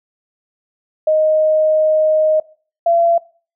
sine tone pair in turn, 622.3 / 678.8 Hz, D#5 / F5, 0 / -49 cents, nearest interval major second, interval 151 cents, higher second, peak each -10 dBFS, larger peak neither, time 1.07-2.4 / 2.86-3.18 s, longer first, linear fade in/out 5 ms, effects noise-tail reverb RT60 0.4 s tail -21 dB re dry

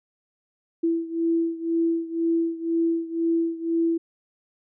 sine beating tone pair, 331.4 / 333.4 Hz, E4 / E4, +9 / +20 cents, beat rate 2 Hz, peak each -23 / -26 dBFS, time 0.83-3.98 s, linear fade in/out 10 ms, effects none

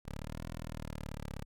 10% pulse exponential two-way sweep, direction up then down, 34.65 to 41.2 to 34.65 Hz, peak -32 dBFS, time 0.05-1.45 s, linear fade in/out 10 ms, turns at 0.46 s, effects none

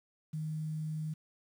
sine tone with quantisation, 155.56 Hz, D#3, in tune, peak -34 dBFS, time 0.33-1.14 s, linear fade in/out 10 ms, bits 10, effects none

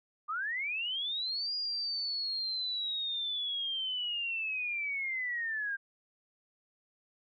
sine linear two-way sweep, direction up then down, 1174.7 to 4878 to 1585 Hz, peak -32 dBFS, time 0.28-5.77 s, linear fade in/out 20 ms, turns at 1.54 s, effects none

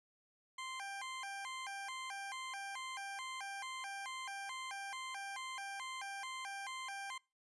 20% pulse tone with vibrato, 909 Hz, A#5, 44 cents flat, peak -38 dBFS, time 0.58-7.18 s, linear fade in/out 5 ms, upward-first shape square, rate 2.3 Hz, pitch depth 240 cents each way, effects noise-tail reverb RT60 0.3 s tail -25 dB re dry + resampled to 24000 Hz

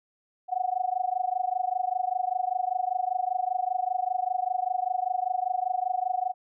sine tone with amplitude modulation, 737 Hz, F#5, 7 cents flat, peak -21 dBFS, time 0.48-6.34 s, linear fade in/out 50 ms, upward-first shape sine, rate 25.1 Hz, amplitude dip 95%, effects none

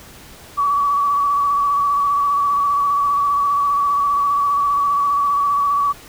sine tone with vibrato, 1139 Hz, C#6, 47 cents sharp, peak -14 dBFS, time 0.57-5.93 s, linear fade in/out 20 ms, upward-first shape square, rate 15 Hz, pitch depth 23 cents each way, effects pink hiss -41 dBFS RMS until 6.08 s

